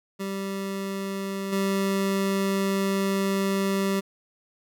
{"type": "tone with level steps", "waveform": "25% pulse", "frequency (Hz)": 195.2, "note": "G3", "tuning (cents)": -7, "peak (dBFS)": [-25, -19], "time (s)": [0.19, 4.01], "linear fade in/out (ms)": 20, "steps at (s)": 1.52, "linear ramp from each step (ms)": 10, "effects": []}